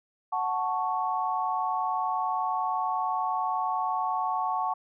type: chord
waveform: sine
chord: F# minor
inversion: none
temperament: equal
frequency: 740 / 880 / 1108.7 Hz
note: F#5 / A5 / C#6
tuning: 0 / 0 / 0 cents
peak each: -30 dBFS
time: 0.32-4.74 s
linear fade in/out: 10 ms
effects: none